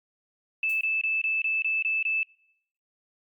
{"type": "tone bursts", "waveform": "sine", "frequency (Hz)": 2628, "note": "E7", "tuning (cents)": -6, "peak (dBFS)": -23, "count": 8, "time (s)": [0.63, 2.231], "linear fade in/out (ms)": 2, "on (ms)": 180, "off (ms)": 23}
{"type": "noise with exponential decay", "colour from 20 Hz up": "violet", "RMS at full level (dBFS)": -42, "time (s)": [0.69, 0.95], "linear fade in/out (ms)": 5, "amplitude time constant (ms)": 55}
{"effects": ["noise-tail reverb RT60 0.7 s tail -25 dB re dry", "Opus 32 kbps"]}